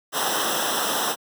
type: noise with comb filter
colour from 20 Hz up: pink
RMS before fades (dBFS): -24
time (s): 0.12-1.16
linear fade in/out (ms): 50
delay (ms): 0.44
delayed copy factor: -0.95
effects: high-pass 200 Hz 12 dB/octave